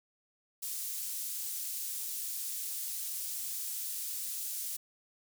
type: high-pass noise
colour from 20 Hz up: pink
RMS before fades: -38 dBFS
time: 0.62-4.77 s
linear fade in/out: 10 ms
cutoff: 8300 Hz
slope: 12 dB/octave
effects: none